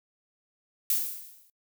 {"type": "noise with exponential decay", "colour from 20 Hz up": "violet", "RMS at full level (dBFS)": -23, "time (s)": [0.9, 1.5], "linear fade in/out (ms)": 2, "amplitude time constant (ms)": 130, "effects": ["noise-tail reverb RT60 0.1 s tail -25 dB re dry"]}